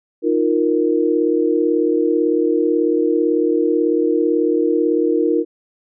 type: chord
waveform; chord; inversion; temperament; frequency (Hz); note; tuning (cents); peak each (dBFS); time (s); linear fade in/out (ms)
sine; Eb suspended second; none; equal; 311.1 / 349.2 / 466.2; Eb4 / F4 / Bb4; 0 / 0 / 0; -18; 0.22-5.45; 50
effects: none